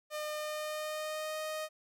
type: tone with pitch glide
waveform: sawtooth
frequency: 606 to 621.2 Hz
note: D#5 to D#5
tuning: -46 to -3 cents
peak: -32 dBFS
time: 0.1-1.69 s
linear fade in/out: 50 ms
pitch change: +43 cents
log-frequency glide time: 0.36-1.38 s
effects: none